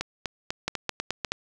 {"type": "two click trains", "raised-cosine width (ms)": 0.2, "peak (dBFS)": [-11, -9], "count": [6, 4], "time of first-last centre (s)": [[0.01, 1.248], [0.68, 1.32]], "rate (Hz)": [4.04, 4.69], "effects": []}